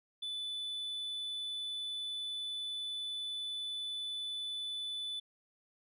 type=tone; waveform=sine; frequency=3490 Hz; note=A7; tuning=15 cents flat; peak=-34 dBFS; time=0.22-5.2 s; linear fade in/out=10 ms; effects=tanh soft clip ceiling -36 dBFS